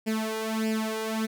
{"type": "tone with flanger", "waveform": "sawtooth", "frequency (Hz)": 220, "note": "A3", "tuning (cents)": 0, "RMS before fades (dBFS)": -29, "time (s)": [0.06, 1.27], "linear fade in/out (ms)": 20, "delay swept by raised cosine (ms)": [0.39, 2.09], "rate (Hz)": 1.6, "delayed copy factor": 0.8, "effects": []}